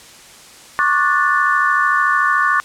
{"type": "chord", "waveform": "sine", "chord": "D major seventh", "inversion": "third", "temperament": "just", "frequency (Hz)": [1101.2, 1174.7, 1468.3, 1762], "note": ["C#6", "D6", "F#6", "A6"], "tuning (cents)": [-12, 0, -14, 2], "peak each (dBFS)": -18, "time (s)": [0.79, 2.6], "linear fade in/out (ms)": 0, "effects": ["white hiss -41 dBFS RMS until 2.64 s", "low-pass 9000 Hz 12 dB/octave"]}